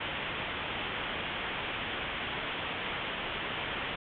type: low-pass noise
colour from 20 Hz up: white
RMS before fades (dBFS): -36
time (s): 0-3.96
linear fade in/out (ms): 10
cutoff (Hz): 3400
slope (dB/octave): 96
effects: none